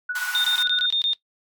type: tone with tremolo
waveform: sine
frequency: 1472 Hz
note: F#6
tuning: 9 cents flat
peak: -22 dBFS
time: 0.09-0.86 s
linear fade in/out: 5 ms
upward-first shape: sine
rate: 16 Hz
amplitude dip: 65%
type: high-pass noise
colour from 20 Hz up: pink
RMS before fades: -33 dBFS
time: 0.15-0.63 s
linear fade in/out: 5 ms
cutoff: 820 Hz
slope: 96 dB/octave
type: tone bursts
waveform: sine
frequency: 3646 Hz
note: A#7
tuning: 39 cents flat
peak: -18 dBFS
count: 7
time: 0.35-1.133 s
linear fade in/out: 0 ms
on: 93 ms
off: 22 ms
effects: noise-tail reverb RT60 0.1 s tail -17 dB re dry + MP3 96 kbps